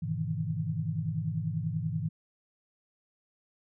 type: chord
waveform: sine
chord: E major seventh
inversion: first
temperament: just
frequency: 103.01 / 123.61 / 154.51 / 164.81 Hz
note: G#2 / B2 / D#3 / E3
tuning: -14 / +2 / -12 / 0 cents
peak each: -36 / -38 / -33 / -34 dBFS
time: 0.02-2.09 s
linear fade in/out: 10 ms
effects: none